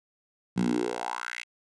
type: tone with high-pass filter sweep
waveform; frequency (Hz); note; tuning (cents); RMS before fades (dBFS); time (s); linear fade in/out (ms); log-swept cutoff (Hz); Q
10% pulse; 59.7; A#1; +42; -30; 0.56-1.44; 20; 160 to 2500; 4.1
effects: resampled to 22050 Hz